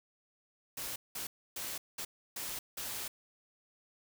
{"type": "noise bursts at uneven times", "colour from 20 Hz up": "white", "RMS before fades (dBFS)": -40, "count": 6, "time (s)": [[0.77, 0.96], [1.15, 1.27], [1.56, 1.78], [1.98, 2.05], [2.36, 2.59], [2.77, 3.08]], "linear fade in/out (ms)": 5, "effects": []}